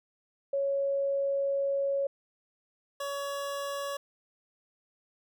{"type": "tone pair in turn", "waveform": ["sine", "25% pulse"], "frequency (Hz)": [554.4, 562.5], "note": ["C#5", "C#5"], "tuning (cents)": [0, 25], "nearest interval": "unison", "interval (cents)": 25, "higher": "second", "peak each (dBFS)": [-26, -29], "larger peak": "first", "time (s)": [[0.53, 2.07], [3, 3.97]], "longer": "first", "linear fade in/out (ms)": 5, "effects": []}